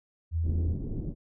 sine tone, 82.41 Hz, E2, in tune, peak -25 dBFS, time 0.31-0.77 s, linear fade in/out 50 ms
pink low-pass noise, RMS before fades -34 dBFS, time 0.43-1.15 s, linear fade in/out 50 ms, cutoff 360 Hz, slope 24 dB/octave
effects none

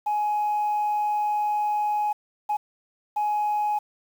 sine tone bursts at uneven times, 838 Hz, G#5, 15 cents sharp, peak -20 dBFS, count 3, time 0.06-2.13 / 2.49-2.57 / 3.16-3.79 s, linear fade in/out 10 ms, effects tanh soft clip ceiling -19 dBFS + 8-bit

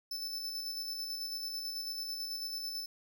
45% pulse tone with tremolo, 5274 Hz, E8, in tune, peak -36 dBFS, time 0.11-2.86 s, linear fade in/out 5 ms, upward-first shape square, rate 9.1 Hz, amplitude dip 30%, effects none

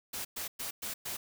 white noise bursts, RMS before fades -38 dBFS, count 5, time 0.13-1.17 s, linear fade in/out 10 ms, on 120 ms, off 110 ms, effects none

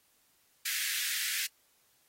pink high-pass noise, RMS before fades -34 dBFS, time 0.65-1.47 s, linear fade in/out 10 ms, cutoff 1600 Hz, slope 48 dB/octave, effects white hiss -69 dBFS RMS until 2.08 s + AAC 48 kbps

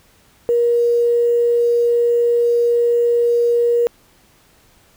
sine tone with quantisation, 474.2 Hz, A#4, 30 cents sharp, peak -12 dBFS, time 0.49-3.87 s, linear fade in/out 0 ms, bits 7, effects pink hiss -53 dBFS RMS until 4.96 s

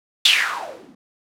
violet noise with low-pass filter sweep, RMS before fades -21 dBFS, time 0.25-0.95 s, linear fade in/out 5 ms, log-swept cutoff 3600 to 210 Hz, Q 5, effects none

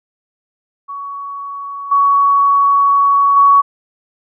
sine tone with level steps, 1122 Hz, C#6, 21 cents sharp, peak -23 / -8 / -5 dBFS, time 0.88-3.62 s, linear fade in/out 20 ms, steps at 1.91 / 3.36 s, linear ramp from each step 10 ms, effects none

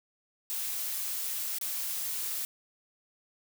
blue noise with dropouts, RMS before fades -34 dBFS, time 0.5-2.45 s, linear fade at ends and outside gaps 0 ms, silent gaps 1.585-1.612 s, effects none

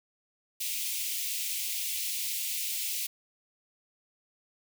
white high-pass noise, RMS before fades -33 dBFS, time 0.6-3.07 s, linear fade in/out 10 ms, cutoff 2200 Hz, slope 48 dB/octave, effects none

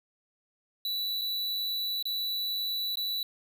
square tone with dropouts, 3951 Hz, B7, in tune, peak -30 dBFS, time 0.85-3.23 s, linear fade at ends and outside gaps 2 ms, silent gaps 1.213-1.217 / 2.026-2.054 / 2.956-2.971 s, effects none

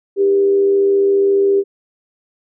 sine tone with frequency modulation, 396.3 Hz, G4, 19 cents sharp, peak -10 dBFS, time 0.16-1.64 s, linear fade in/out 50 ms, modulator 85.5 Hz, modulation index 0.26, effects none

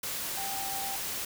sine tone in noise, 784 Hz, G5, in tune, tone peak -37 dBFS, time 0.37-0.96 s, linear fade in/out 5 ms, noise white, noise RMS -35 dBFS, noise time 0.03-1.25 s, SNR -5 dB, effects none

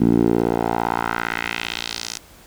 10% pulse tone with band-pass filter sweep, 57.6 Hz, A#1, 20 cents flat, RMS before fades -21 dBFS, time 0-2.18 s, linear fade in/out 10 ms, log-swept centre 240 to 6400 Hz, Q 1.9, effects pink hiss -47 dBFS RMS until 2.46 s

